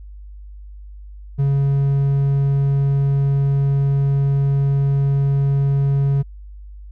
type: tone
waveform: triangle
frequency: 138.9 Hz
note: C#3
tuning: 4 cents sharp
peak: -12 dBFS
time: 1.38-6.23 s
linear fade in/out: 20 ms
effects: added 50 Hz sine -34 dBFS peak until 6.91 s